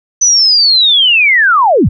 sine linear sweep, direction down, 6070 to 51.6 Hz, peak -5 dBFS, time 0.21-1.89 s, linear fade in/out 10 ms, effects none

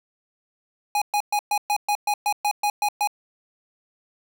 square tone bursts, 828 Hz, G#5, 5 cents flat, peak -20 dBFS, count 12, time 0.95-3.074 s, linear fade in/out 2 ms, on 67 ms, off 120 ms, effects none

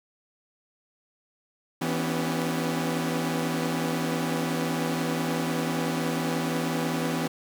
sawtooth tone cluster, 163.7 / 247.6 / 273.5 / 283.8 / 387.2 Hz, E3 / B3 / C#4 / C#4 / G4, -12 / +5 / -23 / +41 / -21 cents, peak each -26 / -26 / -31 / -31 / -32 dBFS, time 1.81-7.28 s, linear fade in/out 10 ms, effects 9-bit

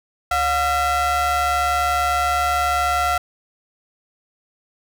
square ring-modulated tone, 323.2 Hz, E4, 34 cents flat, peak -15 dBFS, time 0.31-3.18 s, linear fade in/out 5 ms, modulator 1040 Hz, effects none

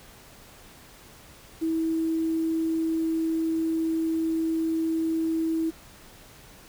sine tone with quantisation, 324.2 Hz, E4, 29 cents flat, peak -23 dBFS, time 1.61-5.71 s, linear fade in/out 20 ms, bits 8, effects pink hiss -50 dBFS RMS until 6.68 s

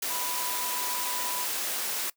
sine tone in noise, 987.8 Hz, B5, in tune, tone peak -36 dBFS, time 0.1-1.45 s, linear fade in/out 5 ms, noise white, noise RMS -31 dBFS, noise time 0.02-2.1 s, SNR -8 dB, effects noise-tail reverb RT60 0.1 s tail -21 dB re dry + high-pass 300 Hz 12 dB/octave

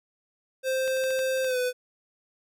square tone with pitch glide, 523.3 to 499.4 Hz, C5 to B4, 0 to +19 cents, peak -25 dBFS, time 0.63-1.73 s, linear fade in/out 50 ms, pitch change -81 cents, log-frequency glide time 1.44-1.58 s
clicks, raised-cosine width 0.2 ms, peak -23 / -31 / -24 / -25 / -22 / -32 / -25 / -32 dBFS, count 8, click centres 0.878 / 0.97 / 1.039 / 1.106 / 1.191 / 1.375 / 1.445 / 1.51 s
effects none

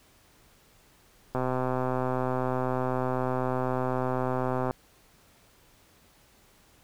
click train, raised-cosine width 1 ms, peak -15 dBFS, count 431, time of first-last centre 1.35-4.709 s, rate 128 Hz, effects pink hiss -60 dBFS RMS until 6.83 s

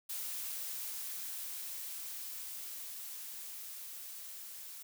blue noise with level ramp, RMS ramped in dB -40 to -48 dBFS, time 0.09-4.83 s, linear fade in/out 10 ms, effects none

